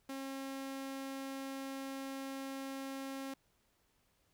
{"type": "tone", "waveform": "sawtooth", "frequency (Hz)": 270, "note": "C#4", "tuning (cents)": -45, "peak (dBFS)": -37, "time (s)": [0.09, 3.34], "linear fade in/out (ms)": 5, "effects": ["pink hiss -75 dBFS RMS until 4.33 s"]}